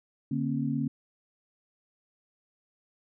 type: tone cluster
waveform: sine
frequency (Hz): 145.3 / 232.7 / 270.3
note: D3 / A#3 / C#4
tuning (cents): -18 / -3 / -44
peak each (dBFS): -31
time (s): 0.31-0.88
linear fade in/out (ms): 5
effects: none